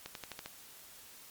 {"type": "accelerating click train", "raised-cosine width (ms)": 0.2, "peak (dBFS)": -24, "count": 6, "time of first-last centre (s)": [0.06, 0.46], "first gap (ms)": 92, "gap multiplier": 0.93, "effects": ["white hiss -54 dBFS RMS until 1.3 s", "MP3 96 kbps"]}